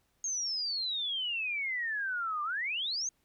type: exponential two-way sweep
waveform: sine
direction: down then up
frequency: 6550 to 1174.7 to 6550 Hz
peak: -31 dBFS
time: 0.24-3.09 s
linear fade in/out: 2 ms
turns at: 2.43 s
effects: pink hiss -74 dBFS RMS until 3.24 s